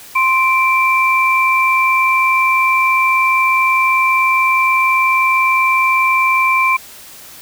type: tone pair together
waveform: sine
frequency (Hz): 1046 / 2345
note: C6 / D7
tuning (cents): -1 / -3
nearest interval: octave + major second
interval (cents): 1398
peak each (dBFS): -13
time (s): 0.15-6.77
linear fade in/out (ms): 10
effects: white hiss -37 dBFS RMS until 7.41 s